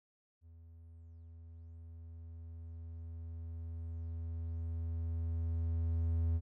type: tone with level ramp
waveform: triangle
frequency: 82.6 Hz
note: E2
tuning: 4 cents sharp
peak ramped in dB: -52 to -27 dBFS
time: 0.41-6.41 s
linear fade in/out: 50 ms
effects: none